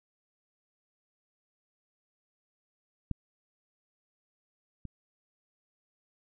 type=clicks; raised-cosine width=5 ms; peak=-19 / -28 dBFS; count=2; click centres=3.113 / 4.853 s; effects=none